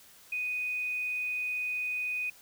sine tone, 2489 Hz, D#7, in tune, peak -30 dBFS, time 0.32-2.3 s, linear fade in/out 5 ms, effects white hiss -56 dBFS RMS until 2.41 s

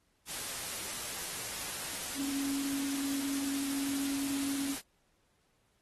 sine tone in noise, 277.2 Hz, C#4, in tune, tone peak -33 dBFS, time 2.15-4.76 s, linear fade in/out 50 ms, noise white, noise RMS -39 dBFS, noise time 0.26-4.82 s, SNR +3 dB, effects pink hiss -74 dBFS RMS until 5.81 s + AAC 32 kbps

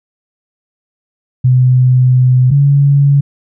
sine tone pair in turn, 127.1 / 141.16 Hz, C3 / C#3, -50 / +32 cents, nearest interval major second, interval 182 cents, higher second, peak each -5 dBFS, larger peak neither, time 1.44-2.51 / 2.51-3.21 s, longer first, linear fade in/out 10 ms, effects none

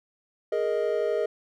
triangle chord, Ab suspended second, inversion none, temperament just, 415.3 / 467.2 / 623 Hz, Ab4 / Bb4 / Eb5, 0 / +4 / +2 cents, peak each -26 dBFS, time 0.52-1.26 s, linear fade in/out 5 ms, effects none

